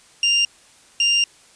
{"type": "tone pair in turn", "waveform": "30% pulse", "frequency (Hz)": [2794, 2794], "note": ["F7", "F7"], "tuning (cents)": [0, 0], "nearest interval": "unison", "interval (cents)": 0, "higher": "neither", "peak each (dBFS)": -12, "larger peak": "neither", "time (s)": [[0.23, 0.45], [1, 1.24]], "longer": "second", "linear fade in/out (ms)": 2, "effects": ["white hiss -51 dBFS RMS until 1.55 s", "resampled to 22050 Hz"]}